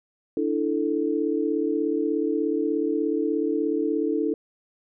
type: chord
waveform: sine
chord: D suspended second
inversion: none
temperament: just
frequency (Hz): 293.7 / 330.4 / 440.5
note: D4 / E4 / A4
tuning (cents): 0 / +4 / +2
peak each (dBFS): -26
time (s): 0.37-4.34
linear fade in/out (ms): 2
effects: none